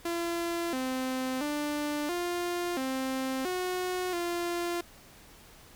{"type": "tone with pitch steps", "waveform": "sawtooth", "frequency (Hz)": [340.5, 258.9, 295.3, 350.5, 263.1, 364.9, 346.3], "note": ["F4", "C4", "D4", "F4", "C4", "F#4", "F4"], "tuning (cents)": [-44, -18, 10, 6, 10, -24, -15], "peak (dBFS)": -26, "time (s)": [0.05, 4.81], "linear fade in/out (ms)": 5, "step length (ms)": 680, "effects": ["pink hiss -54 dBFS RMS until 5.75 s"]}